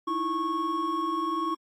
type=tone cluster; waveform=triangle; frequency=312.3 / 332.9 / 1100 Hz; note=D#4 / E4 / C#6; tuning=+7 / +17 / -14 cents; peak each=-33 / -30 / -26 dBFS; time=0.07-1.55 s; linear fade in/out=10 ms; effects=AAC 48 kbps